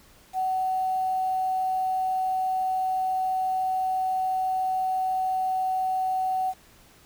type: tone with quantisation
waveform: sine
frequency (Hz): 751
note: F#5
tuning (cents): +26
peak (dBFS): -23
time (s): 0.33-6.54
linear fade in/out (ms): 50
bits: 8
effects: pink hiss -55 dBFS RMS until 7.05 s